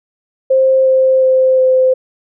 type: tone with pitch steps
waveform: sine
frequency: 527 / 523.7 / 520.3 / 517 Hz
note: C5 / C5 / C5 / C5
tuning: +12 / +1 / -10 / -21 cents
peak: -7 dBFS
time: 0.5-1.94 s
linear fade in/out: 10 ms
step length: 360 ms
effects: none